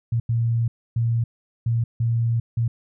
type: tone bursts at uneven times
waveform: sine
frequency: 116.2 Hz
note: A#2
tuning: 5 cents flat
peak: -18 dBFS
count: 6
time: 0.12-0.2 / 0.29-0.68 / 0.96-1.24 / 1.66-1.84 / 2-2.4 / 2.57-2.68 s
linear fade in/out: 5 ms
effects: none